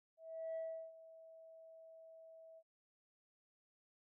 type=tone with ADSR envelope; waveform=sine; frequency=650 Hz; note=E5; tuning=24 cents flat; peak=-38 dBFS; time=0.17-2.63 s; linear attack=390 ms; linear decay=360 ms; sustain=-18 dB; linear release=52 ms; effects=tanh soft clip ceiling -38 dBFS